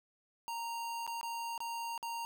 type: tone with dropouts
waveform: square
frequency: 928 Hz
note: A#5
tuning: 8 cents flat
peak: -38 dBFS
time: 0.48-2.25 s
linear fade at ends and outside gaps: 0 ms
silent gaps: 1.066-1.076 / 1.212-1.23 / 1.578-1.604 / 1.978-2.028 s
effects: none